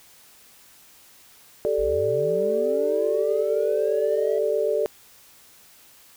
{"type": "chord", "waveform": "sine", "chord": "G suspended second", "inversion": "none", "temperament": "equal", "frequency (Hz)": [392, 440, 587.3], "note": ["G4", "A4", "D5"], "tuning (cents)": [0, 0, 0], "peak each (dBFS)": [-27, -23, -24], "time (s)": [1.65, 4.86], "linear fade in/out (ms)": 0}
{"type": "linear sweep", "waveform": "triangle", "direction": "up", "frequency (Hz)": [42.53, 659.3], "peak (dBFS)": -30, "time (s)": [1.78, 4.39], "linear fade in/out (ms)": 10}
{"effects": ["white hiss -52 dBFS RMS until 6.16 s"]}